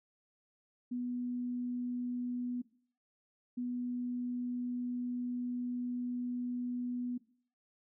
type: tone bursts at uneven times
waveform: sine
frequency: 245.8 Hz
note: B3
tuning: 8 cents flat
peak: -34 dBFS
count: 2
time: 0.91-2.62 / 3.57-7.18 s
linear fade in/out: 10 ms
effects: noise-tail reverb RT60 0.5 s tail -18 dB re dry